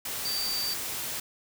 sine tone in noise, 4635 Hz, D8, 24 cents flat, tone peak -29 dBFS, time 0.25-0.74 s, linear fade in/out 5 ms, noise white, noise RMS -34 dBFS, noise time 0.05-1.2 s, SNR +2 dB, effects none

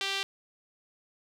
sawtooth tone with band-pass filter, 392 Hz, G4, in tune, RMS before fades -32 dBFS, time 0.01-0.23 s, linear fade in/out 0 ms, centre 3400 Hz, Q 1.9, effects none

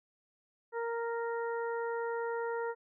harmonic tone, 465 Hz, A#4, 4 cents flat, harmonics 1 / 2 / 3 / 4, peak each -34 / -39 / -43 / -47 dBFS, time 0.72-2.75 s, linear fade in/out 50 ms, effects none

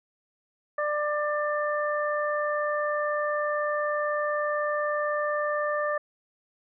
harmonic tone, 594 Hz, D5, 20 cents sharp, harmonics 1 / 2 / 3, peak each -27 / -30 / -32 dBFS, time 0.78-5.98 s, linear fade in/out 5 ms, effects none

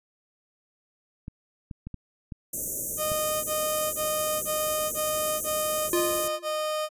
clicks, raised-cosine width 5 ms, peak -24 dBFS, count 6, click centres 1.281 / 1.712 / 1.87 / 1.943 / 2.322 / 3.118 s
white band-stop noise, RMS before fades -30 dBFS, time 2.53-6.28 s, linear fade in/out 5 ms, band 620 to 6100 Hz, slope 96 dB/octave
30% pulse tone bursts, 615 Hz, D#5, 20 cents flat, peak -24 dBFS, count 8, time 2.97-6.891 s, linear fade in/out 50 ms, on 470 ms, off 23 ms
square tone with exponential decay, 349.2 Hz, F4, in tune, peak -22 dBFS, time 5.93-6.72 s, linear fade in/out 2 ms, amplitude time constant 170 ms
effects resampled to 32000 Hz

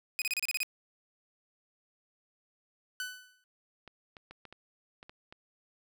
sawtooth tone bursts, 2499 Hz, D#7, 7 cents sharp, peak -26 dBFS, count 8, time 0.19-0.631 s, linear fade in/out 0 ms, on 28 ms, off 31 ms
sawtooth tone with exponential decay, 1499 Hz, F#6, 22 cents sharp, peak -29 dBFS, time 3-3.44 s, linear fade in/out 1 ms, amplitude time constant 94 ms
clicks, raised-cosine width 0.3 ms, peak -32 dBFS, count 8, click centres 3.877 / 4.168 / 4.31 / 4.453 / 4.526 / 5.029 / 5.095 / 5.325 s
effects none

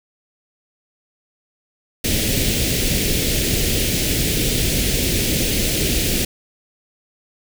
pink band-stop noise, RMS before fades -19 dBFS, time 2.04-6.25 s, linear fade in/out 5 ms, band 510 to 2200 Hz, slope 24 dB/octave, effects none

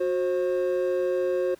triangle tone pair together, 365.1 / 531.8 Hz, F#4 / C5, -23 / +28 cents, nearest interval perfect fifth, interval 651 cents, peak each -23 dBFS, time 0-1.55 s, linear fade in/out 10 ms, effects tanh soft clip ceiling -13 dBFS + pink hiss -57 dBFS RMS until 1.59 s

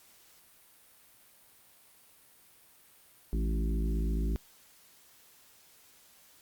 harmonic tone with a mistuned harmonic, 54.7 Hz, A1, 9 cents flat, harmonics 1 / 3 / 4 / 5 / 6 / 7, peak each -28 / -38 / -40 / -42 / -44 / -45 dBFS, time 3.33-4.36 s, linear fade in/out 0 ms, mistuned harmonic 4, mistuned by -48 cents, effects white hiss -60 dBFS RMS until 6.41 s + Opus 48 kbps

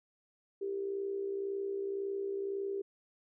sine tone with amplitude modulation, 394.6 Hz, G4, 11 cents sharp, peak -31 dBFS, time 0.61-2.82 s, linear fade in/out 10 ms, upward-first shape sine, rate 61.9 Hz, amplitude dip 55%, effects none

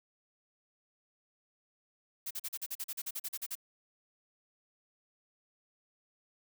blue noise bursts, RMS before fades -38 dBFS, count 15, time 2.26-3.554 s, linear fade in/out 10 ms, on 48 ms, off 41 ms, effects none

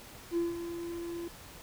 triangle tone with ADSR envelope, 340.9 Hz, F4, 42 cents flat, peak -23 dBFS, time 0.31-1.28 s, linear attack 59 ms, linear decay 170 ms, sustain -11 dB, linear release 4 ms, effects tanh soft clip ceiling -23 dBFS + pink hiss -50 dBFS RMS until 1.62 s

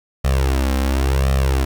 sawtooth tone with flanger, 66.7 Hz, C2, 34 cents sharp, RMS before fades -17 dBFS, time 0.24-1.65 s, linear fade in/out 10 ms, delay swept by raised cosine 1.6 to 3.8 ms, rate 0.93 Hz, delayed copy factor +0.95, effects 7-bit

